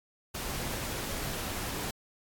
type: noise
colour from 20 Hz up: pink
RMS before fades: -36 dBFS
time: 0.34-1.91 s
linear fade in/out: 10 ms
effects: AAC 64 kbps